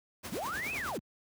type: noise with tremolo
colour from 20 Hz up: pink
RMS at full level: -39 dBFS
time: 0.23-0.98 s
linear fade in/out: 20 ms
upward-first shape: triangle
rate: 9.7 Hz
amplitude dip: 65%
type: linear two-way sweep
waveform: sine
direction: up then down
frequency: 149.4 to 2637 to 149.4 Hz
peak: -34 dBFS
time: 0.32-0.99 s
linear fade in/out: 0 ms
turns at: 0.73 s
effects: high-pass 80 Hz 12 dB/octave